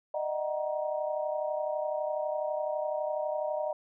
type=tone cluster; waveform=sine; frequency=607 / 639 / 750 / 943 Hz; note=D#5 / D#5 / F#5 / A#5; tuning=-43 / +46 / +23 / +20 cents; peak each=-31 / -37 / -38 / -39 dBFS; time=0.14-3.73 s; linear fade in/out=5 ms; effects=none